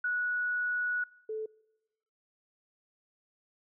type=tone pair in turn; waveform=sine; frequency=1467 / 436.1 Hz; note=F#6 / A4; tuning=-15 / -15 cents; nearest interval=octave + major sixth; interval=2100 cents; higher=first; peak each=-28 / -33 dBFS; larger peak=first; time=0.04-1.04 / 1.29-1.46 s; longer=first; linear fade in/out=5 ms; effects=noise-tail reverb RT60 1.0 s tail -24 dB re dry